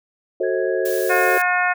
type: chord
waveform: sine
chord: F# diminished seventh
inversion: none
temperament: just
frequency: 370 / 444 / 532.8 / 639.4 Hz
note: F#4 / A4 / C5 / Eb5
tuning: 0 / +16 / +31 / +47 cents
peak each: -22 / -24 / -23 / -28 dBFS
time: 0.4-1.38 s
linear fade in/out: 5 ms
type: tone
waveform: sine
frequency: 1664 Hz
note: G#6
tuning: 3 cents sharp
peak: -31 dBFS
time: 0.43-1.43 s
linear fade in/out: 10 ms
type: noise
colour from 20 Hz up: blue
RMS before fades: -31 dBFS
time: 0.85-1.42 s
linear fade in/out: 5 ms
type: harmonic tone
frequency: 360 Hz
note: F#4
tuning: 47 cents flat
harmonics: 2 / 3 / 4 / 5 / 6 / 7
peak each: -21 / -26 / -21 / -22 / -28 / -28 dBFS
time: 1.09-1.74 s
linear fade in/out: 20 ms
effects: none